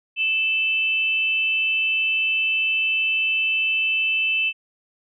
sine tone pair together, 2637 / 3050 Hz, E7 / G7, 0 / -48 cents, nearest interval minor third, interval 252 cents, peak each -19 / -27 dBFS, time 0.16-4.53 s, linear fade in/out 50 ms, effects none

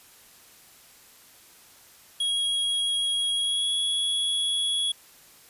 square tone with pitch glide, 3302 to 3354 Hz, G#7 to G#7, -11 to +16 cents, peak -24 dBFS, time 2.2-4.92 s, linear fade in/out 5 ms, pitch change +27 cents, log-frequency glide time 3.38-3.71 s, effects white hiss -53 dBFS RMS until 5.49 s + resampled to 32000 Hz

